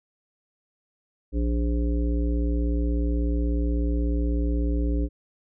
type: harmonic tone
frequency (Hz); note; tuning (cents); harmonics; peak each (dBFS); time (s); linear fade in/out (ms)
58.2; A#1; -2; 1 / 3 / 5 / 7 / 9; -22 / -35 / -29 / -36 / -39; 1.32-5.09; 50
effects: none